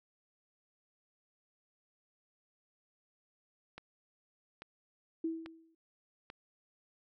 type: click train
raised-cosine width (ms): 0.3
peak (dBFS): -30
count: 4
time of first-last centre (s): 3.78-6.301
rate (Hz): 1.19
type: tone with exponential decay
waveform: sine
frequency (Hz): 326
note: E4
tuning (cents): -19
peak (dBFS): -30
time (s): 5.24-5.75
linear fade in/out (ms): 5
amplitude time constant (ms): 110
effects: none